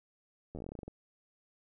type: slowing click train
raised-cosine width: 2 ms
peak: -30 dBFS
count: 14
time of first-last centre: 0.55-0.88 s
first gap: 11 ms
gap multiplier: 1.13
effects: none